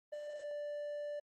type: tone with pitch glide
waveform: triangle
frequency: 592 to 587.2 Hz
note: D5 to D5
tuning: +14 to 0 cents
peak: -37 dBFS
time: 0.12-1.2 s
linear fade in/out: 10 ms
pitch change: -14 cents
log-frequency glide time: 0.34-0.46 s
effects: Opus 32 kbps